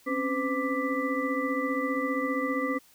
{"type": "tone cluster", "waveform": "sine", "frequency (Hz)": [263.8, 278.9, 508, 1175, 1984], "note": ["C4", "C#4", "B4", "D6", "B6"], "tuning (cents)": [14, 11, 49, 1, 7], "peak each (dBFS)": [-33, -31, -32, -33, -34], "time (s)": [0.06, 2.79], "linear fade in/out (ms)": 20, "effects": ["white hiss -59 dBFS RMS until 2.94 s"]}